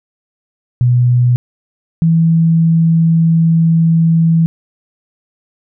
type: tone pair in turn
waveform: sine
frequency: 123.1 / 164.32 Hz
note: B2 / E3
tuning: -5 / -5 cents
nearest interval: perfect fourth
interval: 500 cents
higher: second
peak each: -7 dBFS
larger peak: neither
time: 0.81-1.36 / 2.02-4.46 s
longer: second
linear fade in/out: 0 ms
effects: none